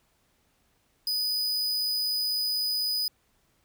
45% pulse tone, 4978 Hz, D#8, in tune, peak -25 dBFS, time 1.07-3.08 s, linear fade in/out 2 ms, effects pink hiss -69 dBFS RMS until 3.64 s

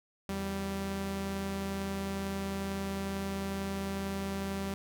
sawtooth tone pair together, 82.2 / 195.51 Hz, E2 / G3, -4 / -4 cents, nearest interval octave + minor third, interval 1500 cents, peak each -37 / -30 dBFS, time 0.29-4.74 s, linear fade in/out 0 ms, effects none

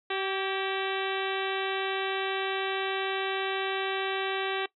harmonic tone with a mistuned harmonic, 384.8 Hz, G4, 32 cents flat, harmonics 1 / 2 / 3 / 4 / 5 / 6 / 7 / 8 / 9 / 10, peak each -32 / -35 / -37 / -38 / -39 / -40 / -40 / -41 / -42 / -42 dBFS, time 0.1-4.66 s, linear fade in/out 5 ms, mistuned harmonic 4, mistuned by +48 cents, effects noise-tail reverb RT60 0.1 s tail -20 dB re dry

